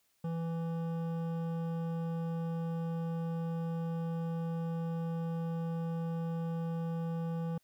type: tone with hard clipping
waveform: triangle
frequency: 165.8 Hz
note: E3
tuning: 10 cents sharp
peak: -35 dBFS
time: 0.24-7.58 s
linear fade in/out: 5 ms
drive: 16 dB
effects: white hiss -74 dBFS RMS until 7.63 s